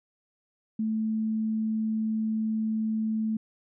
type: tone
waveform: sine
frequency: 219.3 Hz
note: A3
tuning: 6 cents flat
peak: -25 dBFS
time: 0.79-3.37 s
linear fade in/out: 5 ms
effects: none